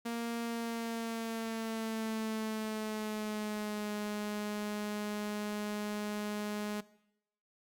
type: tone with pitch glide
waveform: sawtooth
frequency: 233.1 to 208.9 Hz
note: A#3 to G#3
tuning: 0 to +10 cents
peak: -31 dBFS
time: 0.05-6.81 s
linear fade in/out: 10 ms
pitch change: -190 cents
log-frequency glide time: 0.42-3.92 s
effects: noise-tail reverb RT60 0.8 s tail -19 dB re dry + Opus 48 kbps